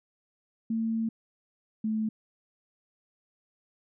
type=tone pair in turn; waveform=sine; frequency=225 / 218.1 Hz; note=A3 / A3; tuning=+39 / -15 cents; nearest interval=minor second; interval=54 cents; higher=first; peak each=-26 dBFS; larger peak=neither; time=0.7-1.09 / 1.84-2.09 s; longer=first; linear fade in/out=5 ms; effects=none